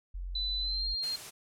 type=tone; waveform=sine; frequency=44.79 Hz; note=F1; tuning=44 cents sharp; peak=-35 dBFS; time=0.14-0.95 s; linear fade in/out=10 ms
type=tone with pitch glide; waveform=sine; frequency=4000 to 4204 Hz; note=B7 to C8; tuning=+21 to +7 cents; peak=-31 dBFS; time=0.35-1.16 s; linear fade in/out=5 ms; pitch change=+86 cents; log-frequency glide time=0.59-0.85 s
type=noise; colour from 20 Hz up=white; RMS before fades=-44 dBFS; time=1.02-1.31 s; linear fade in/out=20 ms
effects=low-pass 11000 Hz 12 dB/octave